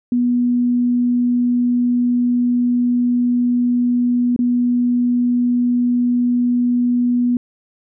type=tone with dropouts; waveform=sine; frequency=243.9 Hz; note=B3; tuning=21 cents flat; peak=-13 dBFS; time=0.12-7.37 s; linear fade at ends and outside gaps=2 ms; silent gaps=4.363-4.39 s; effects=none